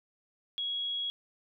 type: tone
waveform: sine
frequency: 3322 Hz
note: G#7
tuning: in tune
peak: -31 dBFS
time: 0.58-1.1 s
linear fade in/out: 0 ms
effects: none